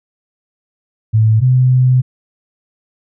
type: tone pair in turn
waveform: sine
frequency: 110 / 127.63 Hz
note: A2 / C3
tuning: 0 / -43 cents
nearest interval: minor third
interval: 257 cents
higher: second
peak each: -7 dBFS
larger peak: neither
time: 1.13-1.41 / 1.41-2.02 s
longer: second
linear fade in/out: 20 ms
effects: none